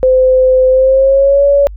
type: tone with pitch glide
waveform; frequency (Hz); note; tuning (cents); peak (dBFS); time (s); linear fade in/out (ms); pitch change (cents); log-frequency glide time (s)
sine; 515 to 564.9; C5 to C#5; -28 to +33; -5; 0.03-1.67; 0; +161; 0.69-1.45
effects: added 50 Hz sine -25 dBFS peak until 1.76 s